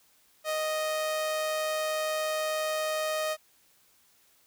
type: tone with amplitude modulation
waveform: sawtooth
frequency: 622.3 Hz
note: D#5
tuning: in tune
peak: -23 dBFS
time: 0.44-3.37 s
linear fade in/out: 50 ms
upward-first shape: sine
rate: 142 Hz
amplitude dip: 25%
effects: white hiss -64 dBFS RMS until 4.46 s